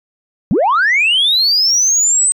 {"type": "linear sweep", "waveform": "sine", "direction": "up", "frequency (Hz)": [146.83, 8260], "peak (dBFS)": -8, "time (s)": [0.51, 2.32], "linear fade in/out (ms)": 0, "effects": ["tanh soft clip ceiling -7 dBFS"]}